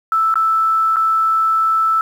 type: tone with dropouts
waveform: sine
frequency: 1318.5 Hz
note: E6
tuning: in tune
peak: -12 dBFS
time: 0.12-2.01 s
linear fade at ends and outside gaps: 1 ms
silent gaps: 0.341-0.356 / 0.96-0.967 s
effects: 7-bit